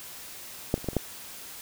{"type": "clicks", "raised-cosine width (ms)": 2, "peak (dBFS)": [-9, -28, -27, -14, -28, -10], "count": 6, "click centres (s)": [0.741, 0.779, 0.844, 0.887, 0.932, 0.967], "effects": ["white hiss -43 dBFS RMS until 1.61 s"]}